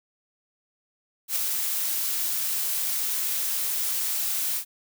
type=noise with ADSR envelope; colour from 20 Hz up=blue; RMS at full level=-24 dBFS; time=1.28-4.65 s; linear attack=79 ms; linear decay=8 ms; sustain=-3 dB; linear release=85 ms; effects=none